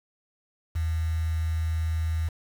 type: tone with quantisation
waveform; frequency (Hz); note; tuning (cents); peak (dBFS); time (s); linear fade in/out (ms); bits
sine; 80.7; E2; -36; -24; 0.75-2.29; 10; 7
effects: none